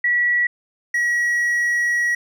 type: tone pair in turn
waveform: sine / triangle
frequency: 1937 / 1915.9 Hz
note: B6 / A#6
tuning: -34 / +47 cents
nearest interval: unison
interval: 19 cents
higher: first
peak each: -15 dBFS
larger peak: neither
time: 0.04-0.47 / 0.94-2.15 s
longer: second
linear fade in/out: 5 ms
effects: none